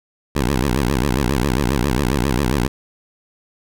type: tone with vibrato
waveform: 10% pulse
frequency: 65.41 Hz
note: C2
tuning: in tune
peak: -8 dBFS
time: 0.35-2.68 s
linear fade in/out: 10 ms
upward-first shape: sine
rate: 7.4 Hz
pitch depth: 220 cents each way
effects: none